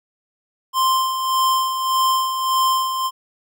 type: tone with tremolo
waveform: square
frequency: 1046.5 Hz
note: C6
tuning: in tune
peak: -15 dBFS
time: 0.73-3.11 s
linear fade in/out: 50 ms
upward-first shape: sine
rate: 1.7 Hz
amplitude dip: 55%
effects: none